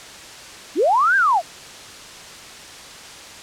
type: linear two-way sweep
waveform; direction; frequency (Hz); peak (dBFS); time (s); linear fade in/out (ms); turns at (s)
sine; up then down; 246.8 to 1625 to 612; -13; 0.75-1.42; 50; 1.16
effects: white hiss -38 dBFS RMS until 3.42 s + low-pass 7000 Hz 12 dB/octave